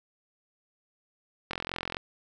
click train, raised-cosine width 0.3 ms, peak -16 dBFS, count 21, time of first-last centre 1.51-1.969 s, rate 43.6 Hz, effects none

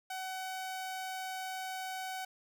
sawtooth tone, 753 Hz, F#5, 30 cents sharp, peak -34 dBFS, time 0.1-2.25 s, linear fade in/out 5 ms, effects none

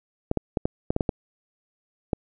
clicks, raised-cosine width 2 ms, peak -9 dBFS, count 9, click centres 0.314 / 0.373 / 0.572 / 0.655 / 0.905 / 0.964 / 1.008 / 1.092 / 2.132 s, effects none

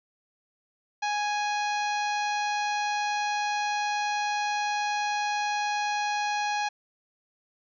harmonic tone, 830.6 Hz, G#5, in tune, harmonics 1 / 2 / 3 / 4 / 5 / 6 / 7 / 8, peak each -27 / -34 / -35 / -42 / -39 / -47 / -43 / -51 dBFS, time 1.02-6.69 s, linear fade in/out 10 ms, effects none

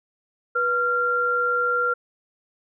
sine tone pair together, 488.5 / 1383.3 Hz, B4 / F6, -19 / -17 cents, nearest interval octave + tritone, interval 1802 cents, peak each -26 / -20 dBFS, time 0.55-1.94 s, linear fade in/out 10 ms, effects none

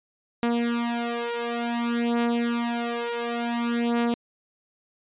sawtooth beating tone pair, 235.9 / 236.46 Hz, A#3 / A#3, +21 / +25 cents, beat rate 0.56 Hz, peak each -23 dBFS, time 0.43-4.14 s, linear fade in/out 0 ms, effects resampled to 8000 Hz

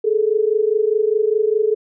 sine tone pair together, 418.7 / 443.6 Hz, G#4 / A4, +14 / +14 cents, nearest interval minor second, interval 100 cents, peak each -17 dBFS, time 0.04-1.75 s, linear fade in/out 10 ms, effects none

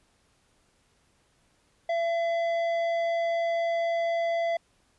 sine tone with tanh clipping, 674 Hz, E5, 38 cents sharp, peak -26 dBFS, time 1.89-4.57 s, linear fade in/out 5 ms, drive 10 dB, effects pink hiss -67 dBFS RMS until 4.98 s + resampled to 24000 Hz

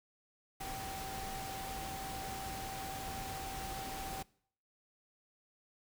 sine tone in noise, 774 Hz, G5, 22 cents flat, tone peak -43 dBFS, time 0.6-4.23 s, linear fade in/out 10 ms, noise pink, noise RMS -44 dBFS, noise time 0.6-4.23 s, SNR -2 dB, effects noise-tail reverb RT60 0.6 s tail -23 dB re dry

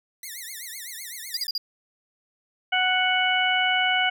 5% pulse tone with vibrato, 1966 Hz, B6, 8 cents flat, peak -25 dBFS, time 0.23-1.47 s, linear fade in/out 2 ms, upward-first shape triangle, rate 7.9 Hz, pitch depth 230 cents each way
triangle tone bursts, 4837 Hz, D#8, 50 cents flat, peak -23 dBFS, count 4, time 1.34-1.579 s, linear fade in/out 2 ms, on 29 ms, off 41 ms
harmonic tone, 740 Hz, F#5, in tune, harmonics 1 / 2 / 3 / 4, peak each -25 / -25 / -25 / -25 dBFS, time 2.72-4.1 s, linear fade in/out 10 ms
effects none

